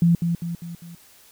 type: tone with echo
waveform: sine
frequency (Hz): 170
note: F3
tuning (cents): -46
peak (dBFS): -13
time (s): 0.02-0.15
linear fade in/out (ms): 2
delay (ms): 200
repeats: 4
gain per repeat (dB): -6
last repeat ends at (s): 0.95
effects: white hiss -52 dBFS RMS until 1.31 s